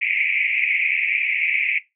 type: band-pass noise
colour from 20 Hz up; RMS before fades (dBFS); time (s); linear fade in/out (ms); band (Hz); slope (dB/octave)
white; -21; 0.01-1.79; 10; 2100 to 2500; 96
effects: noise-tail reverb RT60 0.2 s tail -18 dB re dry